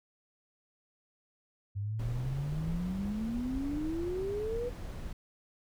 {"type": "exponential sweep", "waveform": "sine", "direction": "up", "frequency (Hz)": [98, 497.3], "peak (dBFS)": -32, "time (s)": [1.75, 4.7], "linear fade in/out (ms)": 20}
{"type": "noise", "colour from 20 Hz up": "brown", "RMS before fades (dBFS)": -40, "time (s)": [1.99, 5.13], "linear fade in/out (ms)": 5}
{"effects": []}